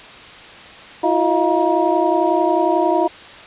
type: tone cluster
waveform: sine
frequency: 326.7 / 357.8 / 632 / 697 / 950 Hz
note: E4 / F4 / D#5 / F5 / A#5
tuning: -15 / +42 / +27 / -4 / +33 cents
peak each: -20 dBFS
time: 1.03-3.08 s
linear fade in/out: 10 ms
effects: white hiss -38 dBFS RMS until 3.46 s + resampled to 8000 Hz